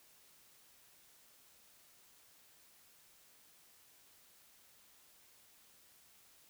silence, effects white hiss -65 dBFS RMS until 6.49 s

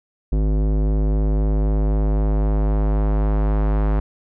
square tone with low-pass filter sweep, 51.91 Hz, G#1, in tune, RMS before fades -18 dBFS, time 0.32-4 s, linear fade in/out 5 ms, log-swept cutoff 390 to 1200 Hz, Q 0.91, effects none

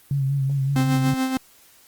sine tone with vibrato, 137.4 Hz, C#3, 15 cents flat, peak -19 dBFS, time 0.11-1.14 s, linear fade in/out 2 ms, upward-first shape sine, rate 5.3 Hz, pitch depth 45 cents each way
45% pulse tone with tremolo, 261.4 Hz, C4, 1 cent flat, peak -19 dBFS, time 0.76-1.37 s, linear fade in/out 0 ms, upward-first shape sine, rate 7 Hz, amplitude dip 50%
effects white hiss -53 dBFS RMS until 1.87 s + Opus 32 kbps

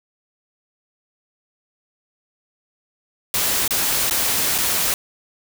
white noise with dropouts, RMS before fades -20 dBFS, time 3.34-4.94 s, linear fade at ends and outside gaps 1 ms, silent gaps 3.678-3.707 / 4.098-4.109 / 4.581-4.585 s, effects none

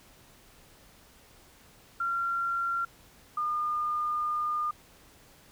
sine tone pair in turn, 1375 / 1213 Hz, F6 / D#6, -27 / -44 cents, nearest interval major second, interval 217 cents, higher first, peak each -27 dBFS, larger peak neither, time 2-2.85 / 3.37-4.71 s, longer second, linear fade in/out 5 ms, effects pink hiss -57 dBFS RMS until 5.51 s

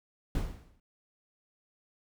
brown noise with exponential decay, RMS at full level -28 dBFS, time 0.35-0.8 s, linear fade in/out 2 ms, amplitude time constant 96 ms, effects none

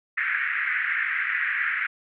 white band-pass noise, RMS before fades -26 dBFS, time 0.17-1.87 s, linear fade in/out 10 ms, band 1500 to 2100 Hz, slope 48 dB/octave, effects none

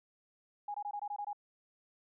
sine tone bursts, 824 Hz, G#5, 14 cents flat, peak -36 dBFS, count 8, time 0.68-1.331 s, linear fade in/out 5 ms, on 63 ms, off 21 ms, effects none

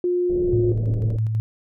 sine tone, 356 Hz, F4, 33 cents sharp, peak -18 dBFS, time 0.04-0.72 s, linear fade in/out 2 ms
pink low-pass noise, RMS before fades -30 dBFS, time 0.29-1.17 s, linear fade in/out 10 ms, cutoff 560 Hz, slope 48 dB/octave
sine tone with tremolo, 110 Hz, A2, in tune, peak -18 dBFS, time 0.53-1.4 s, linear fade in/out 0 ms, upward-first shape square, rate 6.1 Hz, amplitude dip 30%
effects none

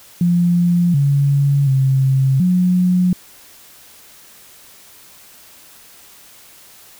sine tone with pitch steps, 174.3 / 140.9 / 133.7 / 180.9 Hz, F3 / C#3 / C3 / F#3, -3 / +29 / +38 / -39 cents, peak -11 dBFS, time 0.21-3.13 s, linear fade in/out 2 ms, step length 730 ms, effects white hiss -44 dBFS RMS until 6.99 s

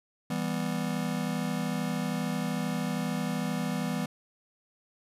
square chord, E minor, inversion none, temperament just, 164.81 / 197.78 / 247.2 Hz, E3 / G3 / B3, 0 / +16 / +2 cents, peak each -34 dBFS, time 0.3-4.06 s, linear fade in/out 5 ms, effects resampled to 32000 Hz

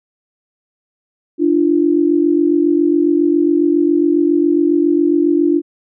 sine tone pair together, 295.9 / 343.2 Hz, D4 / F4, +13 / -30 cents, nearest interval minor third, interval 257 cents, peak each -13 dBFS, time 1.38-5.62 s, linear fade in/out 50 ms, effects none

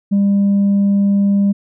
sine tone, 200 Hz, G3, 35 cents sharp, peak -8 dBFS, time 0.11-1.53 s, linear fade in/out 20 ms, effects tanh soft clip ceiling -9 dBFS

